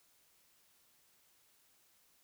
silence, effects white hiss -70 dBFS RMS until 2.23 s

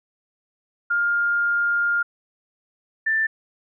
sine tone pair in turn, 1408 / 1774 Hz, F6 / A6, +14 / +14 cents, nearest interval major third, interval 400 cents, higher second, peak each -18 dBFS, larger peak neither, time 0.9-2.03 / 3.06-3.27 s, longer first, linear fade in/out 10 ms, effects none

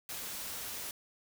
white noise, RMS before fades -41 dBFS, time 0.09-0.91 s, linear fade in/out 2 ms, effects none

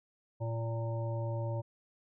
harmonic tone, 114.7 Hz, A#2, 28 cents flat, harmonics 1 / 3 / 5 / 7 / 8, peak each -33 / -45 / -40 / -53 / -46 dBFS, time 0.4-1.62 s, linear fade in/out 20 ms, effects none

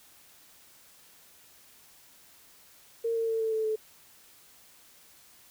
sine tone with pitch steps, 459.3 / 454.3 / 449.3 / 444.4 / 439.6 / 434.8 Hz, A#4 / A#4 / A4 / A4 / A4 / A4, -26 / -45 / +36 / +17 / -2 / -21 cents, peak -26 dBFS, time 3.04-3.76 s, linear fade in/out 10 ms, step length 120 ms, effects white hiss -57 dBFS RMS until 5.5 s

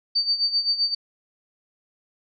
sine tone with tremolo, 4600 Hz, D8, 37 cents flat, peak -17 dBFS, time 0.15-0.95 s, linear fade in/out 10 ms, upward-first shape sine, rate 7.7 Hz, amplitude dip 75%, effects none

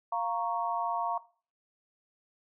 sine chord, Bb minor, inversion second, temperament equal, 698.5 / 932.3 / 1108.7 Hz, F5 / Bb5 / Db6, 0 / 0 / 0 cents, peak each -33 / -32 / -34 dBFS, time 0.12-1.18 s, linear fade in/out 5 ms, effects noise-tail reverb RT60 0.4 s tail -18 dB re dry

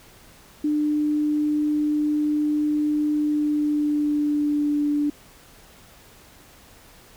sine tone with pitch glide, 299.3 to 293.1 Hz, D4 to D4, +33 to -3 cents, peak -19 dBFS, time 0.64-5.1 s, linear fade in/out 5 ms, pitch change -36 cents, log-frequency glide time 3.14-4.89 s, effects pink hiss -50 dBFS RMS until 7.16 s

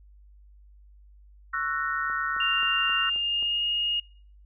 sine chord, F# dominant seventh, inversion second, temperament just, 1110 / 1332 / 1480 / 1850 Hz, C#6 / E6 / F#6 / A#6, +2 / +18 / 0 / -14 cents, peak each -35 / -30 / -30 / -33 dBFS, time 1.53-3.1 s, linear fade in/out 10 ms
click train, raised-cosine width 1 ms, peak -33 dBFS, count 6, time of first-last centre 2.1-3.426 s, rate 3.77 Hz
sine tone with pitch glide, 2794 to 2856 Hz, F7 to F7, 0 to +38 cents, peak -24 dBFS, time 2.4-4 s, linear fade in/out 5 ms, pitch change +38 cents, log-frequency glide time 2.98-3.64 s
effects noise-tail reverb RT60 0.5 s tail -24 dB re dry + added 50 Hz sine -50 dBFS peak until 4.45 s

